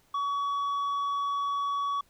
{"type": "tone with tanh clipping", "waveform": "triangle", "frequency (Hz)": 1130, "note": "C#6", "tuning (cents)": 33, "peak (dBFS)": -28, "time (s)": [0.14, 2.01], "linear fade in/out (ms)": 5, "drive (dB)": 9, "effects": ["pink hiss -65 dBFS RMS until 2.09 s"]}